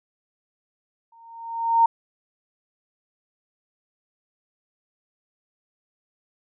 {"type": "tone with exponential growth", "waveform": "sine", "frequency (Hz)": 920, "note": "A#5", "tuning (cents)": -23, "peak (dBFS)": -11, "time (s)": [1.12, 1.86], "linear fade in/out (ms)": 5, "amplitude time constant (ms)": 160, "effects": []}